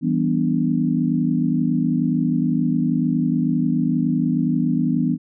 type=chord; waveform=sine; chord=E minor seventh; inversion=none; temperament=equal with one note detuned; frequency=164.81 / 194.64 / 246.9 / 293.7 Hz; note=E3 / G3 / B3 / D4; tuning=0 / -12 / 0 / 0 cents; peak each=-22 / -25 / -20 / -24 dBFS; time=0.01-5.18 s; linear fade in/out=50 ms; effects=none